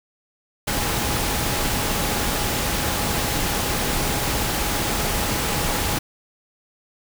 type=tone in noise; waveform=sine; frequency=830 Hz; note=G#5; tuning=1 cent flat; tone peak=-34 dBFS; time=0.67-5.99 s; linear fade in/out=10 ms; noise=pink; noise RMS=-23 dBFS; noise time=0.67-5.99 s; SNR=-14 dB; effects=none